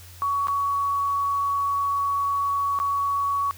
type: tone with dropouts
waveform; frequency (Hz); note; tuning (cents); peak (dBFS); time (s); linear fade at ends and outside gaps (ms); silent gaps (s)
sine; 1123; C#6; +22; -21; 0.22-3.51; 0; 0.471-0.483 / 2.789-2.8
effects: added 88 Hz sine -44 dBFS peak until 3.57 s + white hiss -48 dBFS RMS until 3.57 s